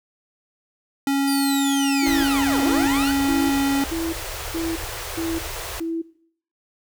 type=tone; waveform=square; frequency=276.7 Hz; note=C#4; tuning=3 cents flat; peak=-19 dBFS; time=1.07-3.84 s; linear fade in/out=2 ms
type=linear two-way sweep; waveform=20% pulse; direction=down then up; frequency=4846 to 233.1 to 1550 Hz; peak=-21 dBFS; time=1.27-3.12 s; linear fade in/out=10 ms; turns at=2.63 s
type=tone bursts; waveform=sine; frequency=329.6 Hz; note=E4; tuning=in tune; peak=-23 dBFS; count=7; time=2.02-6.02 s; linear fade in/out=10 ms; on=220 ms; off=410 ms
type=band-stop noise; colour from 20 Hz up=pink; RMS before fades=-31 dBFS; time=2.06-5.8 s; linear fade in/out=2 ms; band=110 to 380 Hz; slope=48 dB/octave
effects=noise-tail reverb RT60 0.6 s tail -18 dB re dry